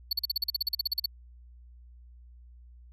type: tone bursts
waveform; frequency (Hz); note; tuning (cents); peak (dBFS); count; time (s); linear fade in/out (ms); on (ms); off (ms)
square; 4440; C#8; +2; -25; 16; 0.11-1.06; 5; 20; 42
effects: added 60 Hz sine -49 dBFS peak until 2.92 s